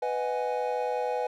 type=chord; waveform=triangle; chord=G# minor seventh; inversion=first; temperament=equal with one note detuned; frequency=497 / 622.3 / 740 / 830.6 Hz; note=B4 / D#5 / F#5 / G#5; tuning=+11 / 0 / 0 / 0 cents; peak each=-28 / -33 / -34 / -30 dBFS; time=0.02-1.27 s; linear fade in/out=5 ms; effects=none